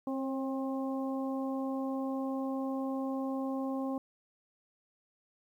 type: harmonic tone with a mistuned harmonic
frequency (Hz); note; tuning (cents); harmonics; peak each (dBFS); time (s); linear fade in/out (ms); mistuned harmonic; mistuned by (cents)
266.3; C4; +31; 1 / 2 / 3 / 4; -33 / -39 / -43 / -45; 0.07-3.98; 2; 2; +19
effects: 11-bit